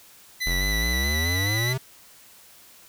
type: tone with vibrato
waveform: 25% pulse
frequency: 1986 Hz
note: B6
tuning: 9 cents sharp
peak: -21 dBFS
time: 0.4-1.74 s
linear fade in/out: 20 ms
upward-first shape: square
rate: 4.7 Hz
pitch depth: 16 cents each way
type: exponential sweep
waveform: square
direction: up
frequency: 41.2 to 133.9 Hz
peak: -25 dBFS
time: 0.46-1.78 s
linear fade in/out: 10 ms
effects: white hiss -51 dBFS RMS until 2.88 s